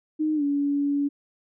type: tone with pitch glide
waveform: sine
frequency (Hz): 308.8 to 284.8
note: D#4 to C#4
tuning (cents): -13 to +47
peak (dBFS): -21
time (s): 0.19-1.09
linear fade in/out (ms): 20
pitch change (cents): -140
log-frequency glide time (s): 0.35-0.43
effects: none